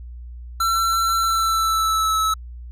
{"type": "tone with pitch glide", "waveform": "square", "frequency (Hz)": [1347, 1300.4], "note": ["E6", "E6"], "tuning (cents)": [37, -24], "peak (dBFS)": -18, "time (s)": [0.6, 2.34], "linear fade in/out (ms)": 5, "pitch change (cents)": -61, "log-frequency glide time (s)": [1.18, 2.17], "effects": ["added 60 Hz sine -33 dBFS peak until 2.71 s", "resampled to 32000 Hz"]}